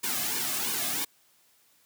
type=noise with flanger; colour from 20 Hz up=white; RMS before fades=-30 dBFS; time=0.03-1.05 s; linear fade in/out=10 ms; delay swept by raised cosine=1.5 to 2.16 ms; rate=3 Hz; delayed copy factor=-1; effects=white hiss -64 dBFS RMS until 1.85 s + high-pass 100 Hz 12 dB/octave